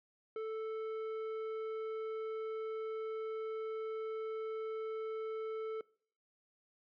sine tone with tanh clipping, 440 Hz, A4, in tune, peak -39 dBFS, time 0.36-5.81 s, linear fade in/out 2 ms, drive 10 dB, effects noise-tail reverb RT60 0.5 s tail -23 dB re dry

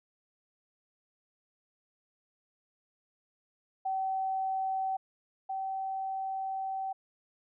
sine tone pair in turn, 765 / 769.1 Hz, G5 / G5, -42 / -33 cents, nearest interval unison, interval 9 cents, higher second, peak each -29 / -32 dBFS, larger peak first, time 3.85-4.97 / 5.49-6.93 s, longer second, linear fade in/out 10 ms, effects none

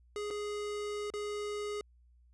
square tone with dropouts, 415.3 Hz, G#4, in tune, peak -36 dBFS, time 0.16-1.81 s, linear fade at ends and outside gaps 1 ms, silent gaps 0.304-0.308 / 1.102-1.138 s, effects added 60 Hz sine -60 dBFS peak until 2.33 s + resampled to 22050 Hz

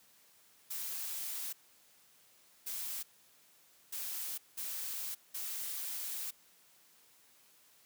blue noise bursts at uneven times, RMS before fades -40 dBFS, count 5, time 0.7-1.53 / 2.66-3.03 / 3.92-4.38 / 4.57-5.15 / 5.34-6.31 s, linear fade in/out 10 ms, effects white hiss -65 dBFS RMS until 7.85 s + high-pass 100 Hz 12 dB/octave

